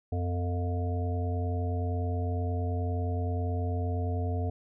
harmonic tone with a mistuned harmonic, 88.9 Hz, F2, 31 cents sharp, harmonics 1 / 3 / 5 / 7 / 8, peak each -28 / -38 / -39 / -43 / -40 dBFS, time 0.12-4.5 s, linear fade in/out 5 ms, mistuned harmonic 3, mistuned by -68 cents, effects none

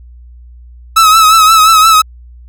45% pulse tone with vibrato, 1294 Hz, E6, 32 cents flat, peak -3 dBFS, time 0.96-2.02 s, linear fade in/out 10 ms, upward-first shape triangle, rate 5.7 Hz, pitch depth 60 cents each way, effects added 60 Hz sine -32 dBFS peak until 2.48 s

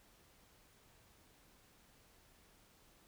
silence, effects pink hiss -67 dBFS RMS until 3.07 s

